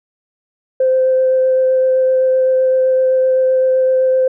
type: tone with vibrato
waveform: sine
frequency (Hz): 519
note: C5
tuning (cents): -14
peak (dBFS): -9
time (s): 0.8-4.28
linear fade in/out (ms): 5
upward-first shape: sine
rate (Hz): 7.8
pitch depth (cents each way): 8
effects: tanh soft clip ceiling -5 dBFS